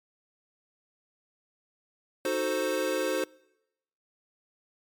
square chord, D# diminished seventh, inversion none, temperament equal, 311.1 / 370 / 440 / 523.3 Hz, D#4 / F#4 / A4 / C5, 0 / 0 / 0 / 0 cents, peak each -35 / -33 / -35 / -30 dBFS, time 2.25-3.24 s, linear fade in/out 2 ms, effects noise-tail reverb RT60 0.9 s tail -25 dB re dry + MP3 96 kbps

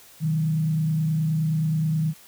sine tone with frequency modulation, 157.3 Hz, D#3, 19 cents sharp, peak -20 dBFS, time 0.2-2.14 s, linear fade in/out 50 ms, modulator 29.5 Hz, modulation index 0.41, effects white hiss -50 dBFS RMS until 2.27 s

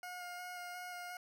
20% pulse tone with vibrato, 716 Hz, F5, 43 cents sharp, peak -39 dBFS, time 0.03-1.17 s, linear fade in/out 2 ms, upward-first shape square, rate 2.8 Hz, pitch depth 12 cents each way, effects none

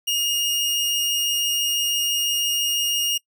sawtooth tone, 2849 Hz, F7, 34 cents sharp, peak -17 dBFS, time 0.07-3.18 s, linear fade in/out 10 ms, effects noise-tail reverb RT60 0.1 s tail -23 dB re dry

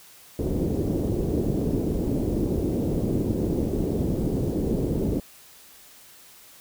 white low-pass noise, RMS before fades -25 dBFS, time 0.39-5.2 s, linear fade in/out 2 ms, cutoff 400 Hz, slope 24 dB/octave, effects white hiss -50 dBFS RMS until 6.6 s

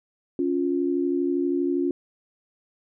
sine tone pair together, 279 / 351.5 Hz, C#4 / F4, +11 / +11 cents, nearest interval major third, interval 400 cents, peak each -24 dBFS, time 0.39-1.91 s, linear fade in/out 2 ms, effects none

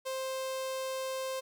sawtooth tone with notch filter, 525 Hz, C5, 6 cents sharp, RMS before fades -36 dBFS, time 0.05-1.41 s, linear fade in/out 20 ms, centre 1800 Hz, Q 1.9, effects none

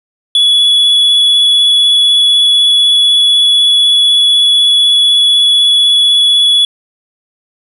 triangle tone with vibrato, 3400 Hz, G#7, 40 cents sharp, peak -4 dBFS, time 0.35-6.65 s, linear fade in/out 2 ms, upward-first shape sine, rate 16 Hz, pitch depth 13 cents each way, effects resampled to 32000 Hz

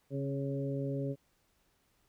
harmonic tone with a mistuned harmonic, 138.59 Hz, C#3, in tune, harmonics 1 / 2 / 3 / 4, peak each -35 / -38 / -40 / -41 dBFS, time 0.1-1.16 s, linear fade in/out 50 ms, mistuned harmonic 2, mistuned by -18 cents, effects pink hiss -73 dBFS RMS until 2.08 s

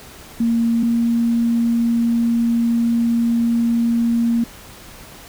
sine tone pair in turn, 231.4 / 233.3 Hz, A#3 / A#3, -13 / +2 cents, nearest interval unison, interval 15 cents, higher second, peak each -14 dBFS, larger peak neither, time 0.4-0.83 / 0.83-4.44 s, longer second, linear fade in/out 5 ms, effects pink hiss -40 dBFS RMS until 5.28 s

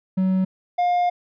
triangle tone pair in turn, 187.9 / 709.4 Hz, F#3 / F5, +27 / +27 cents, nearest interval octave + major seventh, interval 2300 cents, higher second, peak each -15 dBFS, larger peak neither, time 0.17-0.45 / 0.78-1.1 s, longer second, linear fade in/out 10 ms, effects resampled to 11025 Hz

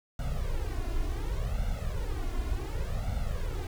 brown noise with flanger, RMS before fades -31 dBFS, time 0.19-3.67 s, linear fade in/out 2 ms, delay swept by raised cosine 1.4 to 2.9 ms, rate 0.68 Hz, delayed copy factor +1, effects none

